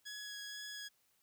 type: tone with vibrato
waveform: 15% pulse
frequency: 1673 Hz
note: G#6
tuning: 12 cents sharp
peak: -38 dBFS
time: 0.05-0.89 s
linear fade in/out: 20 ms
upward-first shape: sine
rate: 2.1 Hz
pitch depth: 10 cents each way
effects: white hiss -75 dBFS RMS until 1.22 s